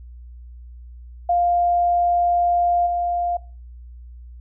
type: tone with level steps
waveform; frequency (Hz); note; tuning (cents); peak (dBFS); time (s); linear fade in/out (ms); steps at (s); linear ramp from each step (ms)
sine; 700; F5; +4; -15 / -19; 1.29-3.37; 5; 2.86; 10
effects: noise-tail reverb RT60 0.4 s tail -22 dB re dry + added 60 Hz sine -37 dBFS peak until 4.4 s